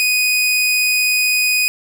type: tone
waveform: sawtooth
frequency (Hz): 2489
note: D#7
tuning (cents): 0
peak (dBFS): -10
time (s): 0-1.68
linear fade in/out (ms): 0
effects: none